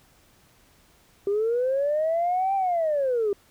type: linear two-way sweep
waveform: sine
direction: up then down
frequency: 392 to 791 to 392 Hz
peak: -20 dBFS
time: 1.27-3.33 s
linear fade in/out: 2 ms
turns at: 2.55 s
effects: tanh soft clip ceiling -17 dBFS + pink hiss -59 dBFS RMS until 3.5 s